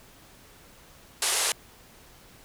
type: band-pass noise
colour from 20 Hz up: white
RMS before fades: -26 dBFS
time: 1.22-1.52 s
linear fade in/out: 2 ms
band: 370 to 11000 Hz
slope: 48 dB/octave
effects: pink hiss -53 dBFS RMS until 2.44 s